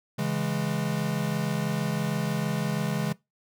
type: chord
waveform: square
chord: C# minor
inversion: none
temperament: equal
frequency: 138.59 / 164.81 / 207.7 Hz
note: C#3 / E3 / G#3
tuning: 0 / 0 / 0 cents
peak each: -31 dBFS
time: 0.18-3.13 s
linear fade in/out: 10 ms
effects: noise-tail reverb RT60 0.2 s tail -21 dB re dry